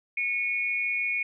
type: tone pair together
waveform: sine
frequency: 2200 / 2446 Hz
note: C#7 / D#7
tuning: -14 / -30 cents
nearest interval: major second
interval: 184 cents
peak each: -28 dBFS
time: 0.17-1.23 s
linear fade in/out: 5 ms
effects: none